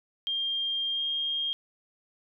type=tone with pitch glide; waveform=sine; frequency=3203 to 3225 Hz; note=G7 to G7; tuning=+37 to +48 cents; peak=-27 dBFS; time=0.27-1.53 s; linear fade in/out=0 ms; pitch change=+11 cents; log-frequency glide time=0.92-1.02 s; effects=none